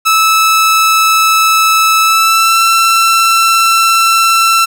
sawtooth tone with pitch glide, 1307 to 1341.4 Hz, E6 to E6, -15 to +30 cents, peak -3 dBFS, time 0.05-4.66 s, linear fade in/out 20 ms, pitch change +45 cents, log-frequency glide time 2.02-2.61 s, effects none

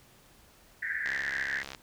pink band-pass noise, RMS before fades -33 dBFS, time 0.82-1.63 s, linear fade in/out 10 ms, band 1600 to 2000 Hz, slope 96 dB/octave
click train, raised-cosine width 0.2 ms, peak -22 dBFS, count 48, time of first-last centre 1.06-1.748 s, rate 68.3 Hz
effects pink hiss -59 dBFS RMS until 1.82 s

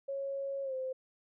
sine tone with pitch glide, 550 to 520.3 Hz, C#5 to C5, -14 to -10 cents, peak -34 dBFS, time 0.08-0.93 s, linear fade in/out 10 ms, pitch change -96 cents, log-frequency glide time 0.63-0.74 s, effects none

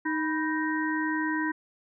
harmonic tone with a mistuned harmonic, 311.1 Hz, D#4, in tune, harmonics 1 / 3 / 5 / 6, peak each -28 / -33 / -34 / -33 dBFS, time 0.05-1.52 s, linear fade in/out 10 ms, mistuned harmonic 3, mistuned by +88 cents, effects none

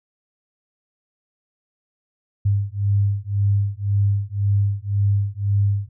sine beating tone pair, 99.8 / 101.7 Hz, G2 / G#2, +32 / -36 cents, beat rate 1.9 Hz, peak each -20 dBFS, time 2.45-5.89 s, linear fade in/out 10 ms, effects none

